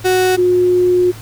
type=tone pair in turn; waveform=35% pulse / sine; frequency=370 / 360.1 Hz; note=F#4 / F#4; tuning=0 / -47 cents; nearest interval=unison; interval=47 cents; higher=first; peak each=-9 dBFS; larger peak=neither; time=0.04-0.37 / 0.37-1.12 s; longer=second; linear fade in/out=20 ms; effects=added 110 Hz sine -31 dBFS peak until 1.21 s + pink hiss -37 dBFS RMS until 1.21 s